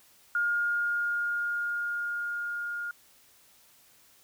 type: tone with level ramp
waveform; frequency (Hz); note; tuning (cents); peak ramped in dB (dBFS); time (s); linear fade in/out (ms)
sine; 1419; F6; +27; -24 to -32; 0.35-2.91; 2
effects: white hiss -60 dBFS RMS until 4.23 s